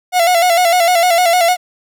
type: tone with vibrato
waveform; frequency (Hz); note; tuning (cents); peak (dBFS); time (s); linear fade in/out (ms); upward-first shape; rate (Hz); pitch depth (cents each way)
45% pulse; 701; F5; +6; -9; 0.12-1.57; 50; square; 6.6; 63
effects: none